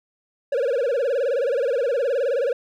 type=tone with vibrato; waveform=triangle; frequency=514 Hz; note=C5; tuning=31 cents flat; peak=-17 dBFS; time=0.52-2.53 s; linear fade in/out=5 ms; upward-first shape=sine; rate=19 Hz; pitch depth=190 cents each way; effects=none